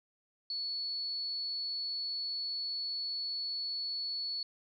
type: tone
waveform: sine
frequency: 4415 Hz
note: C#8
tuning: 8 cents flat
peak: -34 dBFS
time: 0.5-4.43 s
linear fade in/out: 2 ms
effects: none